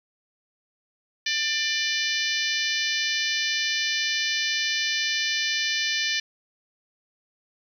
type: harmonic tone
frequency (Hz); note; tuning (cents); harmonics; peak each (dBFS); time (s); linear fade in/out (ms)
594; D5; +20; 3 / 4 / 5 / 6 / 7 / 8 / 9 / 10; -29 / -30 / -31 / -32 / -32 / -33 / -34 / -34; 1.26-6.2; 5
effects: 9-bit